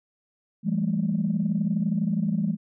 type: tone cluster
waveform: sine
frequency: 167.8 / 200.3 / 219.6 Hz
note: E3 / G3 / A3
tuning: +31 / +38 / -3 cents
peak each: -26 / -25 / -27 dBFS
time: 0.63-2.57 s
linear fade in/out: 50 ms
effects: tanh soft clip ceiling -14 dBFS